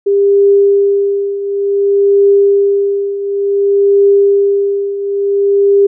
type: tone with tremolo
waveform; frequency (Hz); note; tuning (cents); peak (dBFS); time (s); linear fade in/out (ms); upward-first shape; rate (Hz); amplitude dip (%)
sine; 400; G4; +35; -4; 0.06-5.87; 10; triangle; 0.56; 75
effects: none